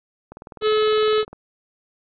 click train, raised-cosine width 1 ms, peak -24 dBFS, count 21, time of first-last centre 0.32-1.33 s, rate 19.8 Hz
harmonic tone, 430 Hz, A4, 40 cents flat, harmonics 1 / 3 / 4 / 5 / 6 / 7 / 8 / 9 / 10, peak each -16 / -25 / -35 / -36 / -38 / -32 / -35 / -33 / -40 dBFS, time 0.61-1.25 s, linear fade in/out 50 ms
effects none

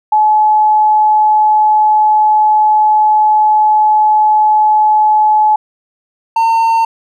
sine / triangle tone pair in turn, 855 / 907.2 Hz, A5 / A#5, -50 / -47 cents, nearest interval minor second, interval 103 cents, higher second, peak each -6 dBFS, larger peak neither, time 0.12-5.56 / 6.36-6.85 s, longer first, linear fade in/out 5 ms, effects none

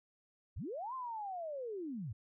sine linear two-way sweep, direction up then down, 41.85 to 1063 to 91.3 Hz, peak -39 dBFS, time 0.56-2.13 s, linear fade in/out 10 ms, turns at 0.94 s, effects none

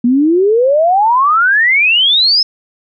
sine exponential sweep, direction up, 233.1 to 5274 Hz, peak -7 dBFS, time 0.04-2.43 s, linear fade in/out 5 ms, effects none

